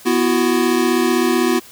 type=chord; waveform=square; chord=B suspended fourth; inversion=none; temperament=equal with one note detuned; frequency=246.9 / 334.2 / 370 Hz; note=B3 / E4 / F#4; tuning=0 / +24 / 0 cents; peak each=-19 dBFS; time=0.05-1.6 s; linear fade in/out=20 ms; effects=white hiss -42 dBFS RMS until 1.71 s